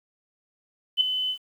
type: tone with ADSR envelope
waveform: sine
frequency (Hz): 3025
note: F#7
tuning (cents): +38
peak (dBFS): -14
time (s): 0.97-1.38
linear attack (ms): 39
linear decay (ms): 4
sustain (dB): -10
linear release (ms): 79
effects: 9-bit